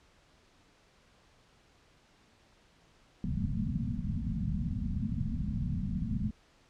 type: low-pass noise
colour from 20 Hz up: white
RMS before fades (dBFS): -33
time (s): 3.24-6.31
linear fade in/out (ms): 2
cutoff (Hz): 240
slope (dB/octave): 96
effects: pink hiss -64 dBFS RMS until 6.69 s + low-pass 6000 Hz 12 dB/octave